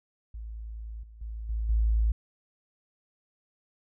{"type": "tone with level steps", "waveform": "sine", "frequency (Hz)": 55, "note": "A1", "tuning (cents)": 0, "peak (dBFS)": [-36, -46, -34, -27, -21], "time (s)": [0.34, 2.12], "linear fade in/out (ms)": 5, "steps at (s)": [1.03, 1.21, 1.49, 1.69], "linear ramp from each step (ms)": 5, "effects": []}